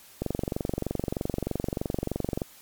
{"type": "click train", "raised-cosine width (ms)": 2, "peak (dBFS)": -14, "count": 52, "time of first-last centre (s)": [0.22, 2.418], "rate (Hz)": 23.2, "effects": ["white hiss -52 dBFS RMS until 2.61 s", "MP3 96 kbps"]}